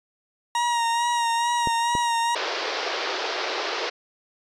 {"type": "tone with vibrato", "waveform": "40% pulse", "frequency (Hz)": 941, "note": "A#5", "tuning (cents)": 16, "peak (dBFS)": -20, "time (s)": [0.55, 2.35], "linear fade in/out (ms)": 2, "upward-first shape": "sine", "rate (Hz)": 2.3, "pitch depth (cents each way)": 32}
{"type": "clicks", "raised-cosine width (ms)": 2, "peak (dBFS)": -15, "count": 2, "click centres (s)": [1.673, 1.952]}
{"type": "band-pass noise", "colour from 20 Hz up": "pink", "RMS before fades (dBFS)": -28, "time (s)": [2.35, 3.9], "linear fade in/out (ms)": 10, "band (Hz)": [360, 5400], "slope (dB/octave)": 48}
{"effects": ["resampled to 22050 Hz"]}